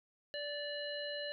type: harmonic tone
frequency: 583 Hz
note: D5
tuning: 13 cents flat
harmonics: 1 / 3 / 5 / 7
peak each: -41 / -45 / -46 / -45 dBFS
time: 0.34-1.32 s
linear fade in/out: 0 ms
effects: none